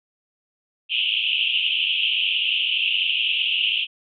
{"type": "band-pass noise", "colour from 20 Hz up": "white", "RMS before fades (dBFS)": -22, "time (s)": [0.89, 3.87], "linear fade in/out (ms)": 50, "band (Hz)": [2600, 3200], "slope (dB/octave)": 96, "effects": []}